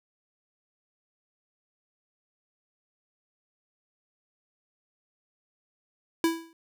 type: tone with exponential decay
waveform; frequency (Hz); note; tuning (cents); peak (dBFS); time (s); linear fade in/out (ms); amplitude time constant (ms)
square; 329.6; E4; 0; -19; 6.24-6.53; 1; 63
effects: none